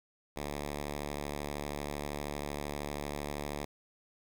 5% pulse tone, 72.8 Hz, D2, 15 cents flat, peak -25 dBFS, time 0.36-3.65 s, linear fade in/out 5 ms, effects 11-bit

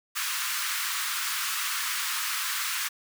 pink high-pass noise, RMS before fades -30 dBFS, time 0.15-2.89 s, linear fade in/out 20 ms, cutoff 1100 Hz, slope 48 dB/octave, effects none

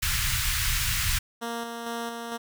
pink band-stop noise, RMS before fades -26 dBFS, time 0.02-1.19 s, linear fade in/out 10 ms, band 120 to 1400 Hz, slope 24 dB/octave
10% pulse tone with tremolo, 233.1 Hz, A#3, in tune, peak -22 dBFS, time 1.41-2.38 s, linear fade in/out 20 ms, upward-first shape square, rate 2.2 Hz, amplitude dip 35%
effects none

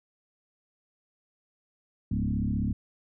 sine tone with frequency modulation, 151.5 Hz, D#3, 46 cents flat, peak -25 dBFS, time 2.11-2.73 s, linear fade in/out 5 ms, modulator 35.2 Hz, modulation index 2.9, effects none

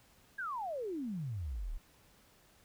sine exponential sweep, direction down, 1661.2 to 31 Hz, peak -36 dBFS, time 0.38-1.78 s, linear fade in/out 10 ms, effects pink hiss -65 dBFS RMS until 2.64 s

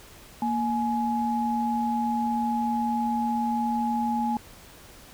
sine tone pair together, 233.1 / 841.5 Hz, A#3 / G#5, 0 / +23 cents, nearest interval octave + minor seventh, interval 2223 cents, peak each -26 / -26 dBFS, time 0.42-4.37 s, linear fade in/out 2 ms, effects pink hiss -49 dBFS RMS until 5.13 s

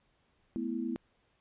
sine chord, A suspended second, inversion none, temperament equal with one note detuned, 217.3 / 246.9 / 329.6 Hz, A3 / B3 / E4, -21 / 0 / 0 cents, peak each -38 / -35 / -37 dBFS, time 0.56-0.96 s, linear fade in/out 0 ms, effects pink hiss -72 dBFS RMS until 1.4 s + resampled to 8000 Hz

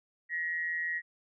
sine tone with amplitude modulation, 1902 Hz, A#6, 34 cents sharp, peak -28 dBFS, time 0.29-1.02 s, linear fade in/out 50 ms, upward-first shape sine, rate 166 Hz, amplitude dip 55%, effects none

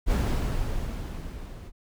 brown noise with level ramp, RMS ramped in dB -21 to -41 dBFS, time 0.06-1.72 s, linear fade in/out 50 ms, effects none

